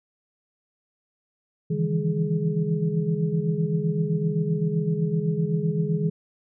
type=tone cluster; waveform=sine; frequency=140.3 / 159.8 / 167.6 / 202.2 / 419.2 Hz; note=C#3 / D#3 / E3 / G#3 / G#4; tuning=+21 / +47 / +29 / -46 / +16 cents; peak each=-32 / -24 / -28 / -31 / -30 dBFS; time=1.7-6.1 s; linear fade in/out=10 ms; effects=none